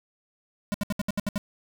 square tone bursts, 205 Hz, G#3, 22 cents flat, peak -25 dBFS, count 8, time 0.72-1.379 s, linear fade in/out 0 ms, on 22 ms, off 69 ms, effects none

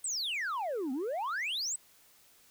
sine exponential two-way sweep, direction down then up, 8620 to 246.1 to 8400 Hz, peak -29 dBFS, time 0.04-1.76 s, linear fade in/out 5 ms, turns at 0.92 s, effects tanh soft clip ceiling -31 dBFS + white hiss -62 dBFS RMS until 2.5 s

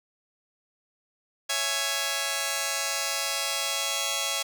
5% pulse chord, C# minor, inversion none, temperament just, 554.4 / 665.2 / 831.5 Hz, C#5 / E5 / G#5, 0 / +16 / +2 cents, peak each -20 dBFS, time 1.49-4.43 s, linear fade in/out 10 ms, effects none

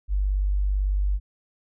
sine tone, 49 Hz, G1, in tune, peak -20 dBFS, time 0.08-1.2 s, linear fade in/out 50 ms, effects none

